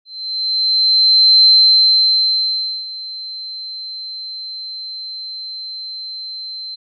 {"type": "tone with ADSR envelope", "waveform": "sine", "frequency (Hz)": 4100, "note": "C8", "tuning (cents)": -36, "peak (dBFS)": -5, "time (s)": [0.05, 6.76], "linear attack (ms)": 1400, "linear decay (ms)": 1400, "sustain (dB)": -20, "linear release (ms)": 20, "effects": ["MP3 48 kbps"]}